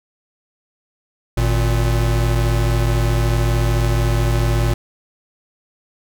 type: tone pair together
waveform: square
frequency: 51.89 / 116.5 Hz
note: G#1 / A#2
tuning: -1 / -1 cents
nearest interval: octave + major second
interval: 1400 cents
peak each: -18 dBFS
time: 1.37-4.74 s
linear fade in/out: 5 ms
effects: none